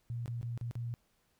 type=tone with dropouts; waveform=sine; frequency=118.3 Hz; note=A#2; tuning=26 cents sharp; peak=-35 dBFS; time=0.1-0.94 s; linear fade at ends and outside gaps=0 ms; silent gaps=0.259-0.279 / 0.413-0.429 / 0.576-0.612 / 0.711-0.754 s; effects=pink hiss -74 dBFS RMS until 1.39 s